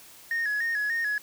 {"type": "tone with vibrato", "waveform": "sine", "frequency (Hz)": 1764, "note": "A6", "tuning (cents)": 4, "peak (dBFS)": -23, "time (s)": [0.31, 1.18], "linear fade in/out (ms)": 2, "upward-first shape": "square", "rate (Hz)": 3.4, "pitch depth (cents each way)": 77, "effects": ["tanh soft clip ceiling -23 dBFS", "white hiss -50 dBFS RMS until 1.22 s"]}